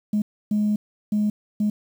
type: tone bursts at uneven times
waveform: sine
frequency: 210 Hz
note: G#3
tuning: 19 cents sharp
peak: -17 dBFS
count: 4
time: 0.13-0.22 / 0.51-0.76 / 1.12-1.3 / 1.6-1.7 s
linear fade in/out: 5 ms
effects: tanh soft clip ceiling -15 dBFS + 8-bit